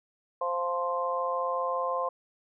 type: harmonic tone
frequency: 174.61 Hz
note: F3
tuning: in tune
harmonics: 3 / 4 / 5 / 6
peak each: -31 / -35 / -39 / -30 dBFS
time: 0.41-2.09 s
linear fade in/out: 5 ms
effects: none